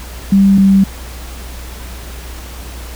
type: tone pair in turn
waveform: sine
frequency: 196 / 194.53 Hz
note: G3 / G3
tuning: 0 / -13 cents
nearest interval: unison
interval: 13 cents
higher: first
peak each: -5 dBFS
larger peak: neither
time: 0.32-0.58 / 0.58-0.84 s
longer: neither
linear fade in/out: 5 ms
effects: added 60 Hz sine -27 dBFS peak until 2.95 s + pink hiss -33 dBFS RMS until 2.95 s